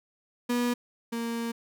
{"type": "tone pair in turn", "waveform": "35% pulse", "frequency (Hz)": [242.5, 232.1], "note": ["B3", "A#3"], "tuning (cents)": [-31, -7], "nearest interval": "minor second", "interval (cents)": 76, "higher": "first", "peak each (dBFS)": [-23, -28], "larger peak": "first", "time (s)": [[0.49, 0.74], [1.12, 1.52]], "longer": "second", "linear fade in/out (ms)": 10, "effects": []}